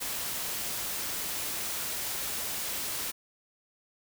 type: noise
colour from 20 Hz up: white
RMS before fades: -34 dBFS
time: 0-3.12 s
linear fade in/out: 20 ms
effects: none